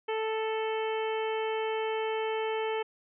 harmonic tone, 440 Hz, A4, in tune, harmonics 1 / 2 / 3 / 4 / 5 / 6 / 7, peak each -30 / -35 / -43 / -44 / -42 / -44 / -44 dBFS, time 0.08-2.83 s, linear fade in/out 10 ms, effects none

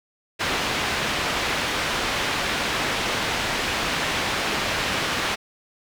white low-pass noise, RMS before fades -25 dBFS, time 0.39-5.36 s, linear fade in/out 20 ms, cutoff 3000 Hz, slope 12 dB/octave, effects none

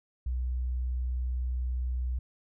sine tone, 62.3 Hz, B1, 16 cents sharp, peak -28 dBFS, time 0.26-2.19 s, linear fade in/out 5 ms, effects none

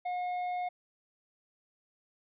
sine tone with tanh clipping, 720 Hz, F#5, 47 cents flat, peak -33 dBFS, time 0.05-0.69 s, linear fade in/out 10 ms, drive 8 dB, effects resampled to 8000 Hz

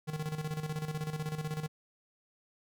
square tone with tremolo, 154.3 Hz, D#3, 14 cents flat, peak -33 dBFS, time 0.07-1.68 s, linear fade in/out 20 ms, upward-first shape square, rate 16 Hz, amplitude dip 65%, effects none

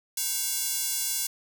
square tone with high-pass filter, 311.1 Hz, D#4, in tune, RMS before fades -29 dBFS, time 0.17-1.27 s, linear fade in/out 5 ms, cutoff 6800 Hz, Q 0.82, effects 9-bit

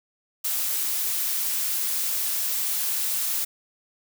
blue noise, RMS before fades -26 dBFS, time 0.44-3.45 s, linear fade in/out 10 ms, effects none

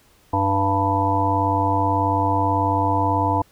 harmonic tone, 98.3 Hz, G2, 5 cents sharp, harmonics 1 / 3 / 5 / 7 / 9 / 10, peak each -23 / -25 / -29 / -26 / -22 / -23 dBFS, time 0.33-3.42 s, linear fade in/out 5 ms, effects pink hiss -56 dBFS RMS until 3.51 s

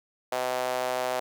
sawtooth tone with high-pass filter, 126.7 Hz, B2, 45 cents sharp, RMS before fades -29 dBFS, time 0.32-1.2 s, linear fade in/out 5 ms, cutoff 630 Hz, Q 2.9, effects none

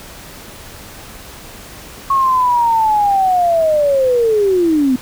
sine linear sweep, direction down, 1100 to 246.9 Hz, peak -10 dBFS, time 2.1-4.96 s, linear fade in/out 5 ms, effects pink hiss -35 dBFS RMS until 5.01 s

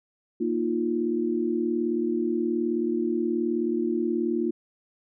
sine chord, Bb suspended fourth, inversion none, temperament just, 233.1 / 310.8 / 349.6 Hz, Bb3 / Eb4 / F4, 0 / -2 / +2 cents, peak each -28 / -29 / -26 dBFS, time 0.4-4.51 s, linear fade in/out 10 ms, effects none

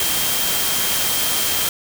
sine tone in noise, 3181 Hz, G7, 25 cents sharp, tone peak -27 dBFS, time 0-1.69 s, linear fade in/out 2 ms, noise white, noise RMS -20 dBFS, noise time 0-1.69 s, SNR -10 dB, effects none

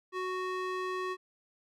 square tone with band-pass filter, 370 Hz, F#4, in tune, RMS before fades -35 dBFS, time 0.12-1.17 s, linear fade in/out 50 ms, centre 1200 Hz, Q 0.81, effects none

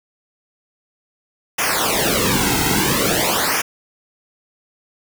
pink noise with flanger, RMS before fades -18 dBFS, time 1.58-3.62 s, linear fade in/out 10 ms, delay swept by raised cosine 0.24 to 1.74 ms, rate 0.49 Hz, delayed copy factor -1, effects none

